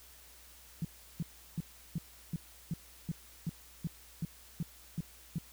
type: tone bursts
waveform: sine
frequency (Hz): 164.81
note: E3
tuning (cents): 0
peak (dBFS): -31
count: 13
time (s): 0.82-5.384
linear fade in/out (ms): 2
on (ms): 28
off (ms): 350
effects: added 60 Hz sine -61 dBFS peak until 5.52 s + white hiss -57 dBFS RMS until 5.52 s